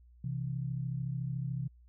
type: tone pair together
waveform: sine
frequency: 129.8 / 163.54 Hz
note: C3 / E3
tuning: -13 / -13 cents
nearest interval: major third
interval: 400 cents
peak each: -34 / -38 dBFS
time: 0.24-1.68 s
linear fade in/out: 5 ms
effects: added 60 Hz sine -56 dBFS peak until 1.88 s

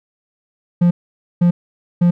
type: tone bursts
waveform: triangle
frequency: 174.61 Hz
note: F3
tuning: in tune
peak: -7 dBFS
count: 3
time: 0.81-2.11 s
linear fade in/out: 10 ms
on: 100 ms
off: 500 ms
effects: none

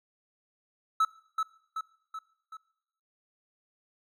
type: tone with echo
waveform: triangle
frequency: 1303 Hz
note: E6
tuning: 20 cents flat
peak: -19 dBFS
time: 1-1.05 s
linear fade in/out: 5 ms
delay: 380 ms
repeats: 4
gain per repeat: -5 dB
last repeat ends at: 2.57 s
effects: noise-tail reverb RT60 0.8 s tail -21 dB re dry

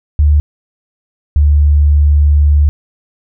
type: tone pair in turn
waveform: sine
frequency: 74 / 73.36 Hz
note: D2 / D2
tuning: +14 / -1 cents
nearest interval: unison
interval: 15 cents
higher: first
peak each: -5 dBFS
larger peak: neither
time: 0.19-0.4 / 1.36-2.69 s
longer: second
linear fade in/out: 0 ms
effects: none

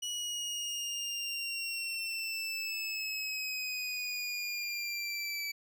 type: linear sweep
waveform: 25% pulse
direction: down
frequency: 2928 to 2303 Hz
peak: -31 dBFS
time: 0.02-5.52 s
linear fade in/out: 10 ms
effects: none

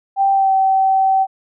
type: tone with pitch glide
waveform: sine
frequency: 784 to 768.8 Hz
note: G5 to G5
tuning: 0 to -34 cents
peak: -11 dBFS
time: 0.16-1.27 s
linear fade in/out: 50 ms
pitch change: -34 cents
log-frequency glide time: 0.32-0.53 s
effects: none

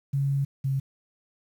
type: tone pair in turn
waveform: sine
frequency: 138.8 / 135.55 Hz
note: C#3 / C#3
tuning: +3 / -38 cents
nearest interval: unison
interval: 41 cents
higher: first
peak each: -22 / -23 dBFS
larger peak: first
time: 0.13-0.45 / 0.64-0.8 s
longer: first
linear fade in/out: 10 ms
effects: 9-bit

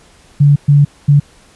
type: tone bursts at uneven times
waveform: sine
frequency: 143.9 Hz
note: D3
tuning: 35 cents flat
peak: -4 dBFS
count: 3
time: 0.4-0.56 / 0.68-0.85 / 1.08-1.2 s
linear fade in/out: 10 ms
effects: pink hiss -46 dBFS RMS until 1.55 s + resampled to 24000 Hz

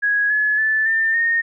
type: tone with pitch steps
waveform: sine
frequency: 1661.2 / 1704.9 / 1749.8 / 1795.9 / 1843.2 Hz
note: G#6 / G#6 / A6 / A6 / A#6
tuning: 0 / +45 / -10 / +35 / -20 cents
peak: -15 dBFS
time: 0.02-1.42 s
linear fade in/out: 20 ms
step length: 280 ms
effects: none

